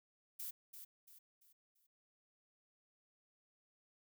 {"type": "noise with echo", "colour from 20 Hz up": "violet", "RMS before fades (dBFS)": -45, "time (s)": [0.39, 0.51], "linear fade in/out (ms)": 10, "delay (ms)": 340, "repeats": 4, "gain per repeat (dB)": -8, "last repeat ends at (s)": 1.87, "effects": []}